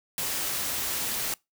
white noise, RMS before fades -30 dBFS, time 0.18-1.34 s, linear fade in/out 0 ms, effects noise-tail reverb RT60 0.2 s tail -24 dB re dry

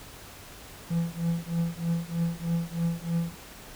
triangle tone with tremolo, 168.2 Hz, E3, 35 cents sharp, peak -20 dBFS, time 0.9-3.35 s, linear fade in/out 10 ms, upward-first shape triangle, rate 3.2 Hz, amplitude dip 100%, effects pink hiss -46 dBFS RMS until 3.75 s

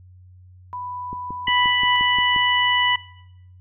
sine tone, 990 Hz, B5, 4 cents sharp, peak -28 dBFS, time 0.73-1.96 s, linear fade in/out 0 ms
click train, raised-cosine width 3 ms, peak -21 dBFS, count 8, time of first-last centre 1.13-2.362 s, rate 5.68 Hz
harmonic tone, 987 Hz, B5, 1 cent flat, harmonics 1 / 2 / 3, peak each -21 / -21 / -21 dBFS, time 1.47-2.96 s, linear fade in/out 5 ms
effects noise-tail reverb RT60 0.8 s tail -18 dB re dry + added 91 Hz sine -44 dBFS peak until 3.6 s

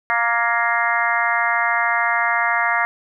harmonic tone with a mistuned harmonic, 233.5 Hz, A#3, 3 cents sharp, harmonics 3 / 4 / 5 / 6 / 7 / 8 / 9, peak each -24 / -24 / -24 / -24 / -24 / -24 / -24 dBFS, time 0.1-2.85 s, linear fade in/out 0 ms, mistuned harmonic 7, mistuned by +35 cents, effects none

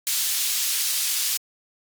pink high-pass noise, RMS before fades -24 dBFS, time 0.07-1.37 s, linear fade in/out 0 ms, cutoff 4000 Hz, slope 12 dB/octave, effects Opus 48 kbps

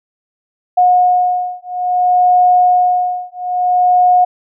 sine beating tone pair, 723 / 723.59 Hz, F#5 / F#5, -40 / -39 cents, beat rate 0.59 Hz, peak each -12 dBFS, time 0.77-4.25 s, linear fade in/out 10 ms, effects none

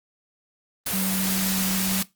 sine tone in noise, 190 Hz, F#3, 46 cents sharp, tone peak -25 dBFS, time 0.93-2.02 s, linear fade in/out 5 ms, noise white, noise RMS -26 dBFS, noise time 0.86-2.03 s, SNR -2 dB, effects noise-tail reverb RT60 0.2 s tail -19 dB re dry + Opus 32 kbps

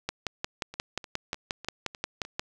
two click trains, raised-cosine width 0.2 ms, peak -24 / -12 dBFS, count 6 / 14, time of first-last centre 0.74-2.251 / 0.09-2.395 s, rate 3.31 / 5.64 Hz, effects none

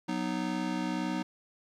square chord, B major, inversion second, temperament just, 185.21 / 246.9 / 308.7 Hz, F#3 / B3 / D#4, +2 / 0 / -14 cents, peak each -36 / -36 / -35 dBFS, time 0.08-1.23 s, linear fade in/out 10 ms, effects low-pass 6000 Hz 12 dB/octave + 11-bit

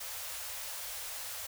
white band-stop noise, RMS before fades -41 dBFS, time 0-1.47 s, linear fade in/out 10 ms, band 110 to 470 Hz, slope 96 dB/octave, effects none

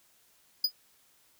square tone with exponential decay, 4951 Hz, D#8, 9 cents flat, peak -20 dBFS, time 0.64-0.72 s, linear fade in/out 5 ms, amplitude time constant 16 ms, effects white hiss -65 dBFS RMS until 1.39 s

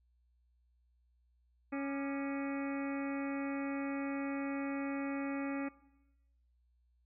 harmonic tone with a mistuned harmonic, 277.2 Hz, C#4, in tune, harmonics 1 / 2 / 3 / 4 / 5 / 6 / 7 / 8 / 9, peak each -36 / -44 / -48 / -49 / -51 / -54 / -51 / -51 / -53 dBFS, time 1.72-5.69 s, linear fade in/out 10 ms, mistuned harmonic 4, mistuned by +120 cents, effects noise-tail reverb RT60 1.0 s tail -20 dB re dry + added 60 Hz sine -69 dBFS peak until 7.05 s

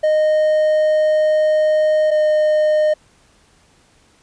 triangle tone pair in turn, 617 / 612.4 Hz, D#5 / D#5, -15 / -28 cents, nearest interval unison, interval 13 cents, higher first, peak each -10 dBFS, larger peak neither, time 0.03-2.11 / 2.11-2.94 s, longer first, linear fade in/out 10 ms, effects pink hiss -54 dBFS RMS until 4.22 s + resampled to 22050 Hz

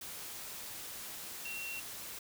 sine tone in noise, 2732 Hz, F7, 39 cents flat, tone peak -40 dBFS, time 1.45-1.8 s, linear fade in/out 5 ms, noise white, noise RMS -45 dBFS, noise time 0.01-2.19 s, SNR +2 dB, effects none

